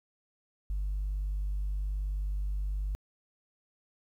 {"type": "tone", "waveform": "sine", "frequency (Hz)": 49.44, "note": "G1", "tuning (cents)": 15, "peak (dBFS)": -28, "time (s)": [0.7, 2.95], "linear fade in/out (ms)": 0, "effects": ["tanh soft clip ceiling -27 dBFS", "11-bit"]}